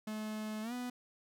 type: tone with pitch glide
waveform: 45% pulse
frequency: 215.3 to 247.3 Hz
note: A3 to B3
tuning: -37 to +3 cents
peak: -38 dBFS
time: 0.07-0.9 s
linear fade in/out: 5 ms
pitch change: +240 cents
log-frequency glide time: 0.62-0.73 s
effects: none